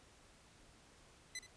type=tone with echo; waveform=15% pulse; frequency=2017 Hz; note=B6; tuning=36 cents sharp; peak=-36 dBFS; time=1.35-1.39 s; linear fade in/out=2 ms; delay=75 ms; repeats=1; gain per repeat=-13 dB; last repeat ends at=1.465 s; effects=pink hiss -64 dBFS RMS until 1.56 s + resampled to 22050 Hz